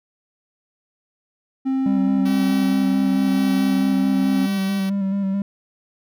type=tone; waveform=triangle; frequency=265.4 Hz; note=C4; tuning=25 cents sharp; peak=-16 dBFS; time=1.65-4.47 s; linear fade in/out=20 ms
type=tone with vibrato; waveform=triangle; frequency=196 Hz; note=G3; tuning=in tune; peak=-17 dBFS; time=1.86-5.42 s; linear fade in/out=2 ms; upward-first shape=square; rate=4.6 Hz; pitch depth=25 cents each way
type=tone with tremolo; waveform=5% pulse; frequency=382.2 Hz; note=G4; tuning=44 cents flat; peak=-19 dBFS; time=2.25-4.9 s; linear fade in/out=10 ms; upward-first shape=sine; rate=0.96 Hz; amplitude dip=55%
effects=none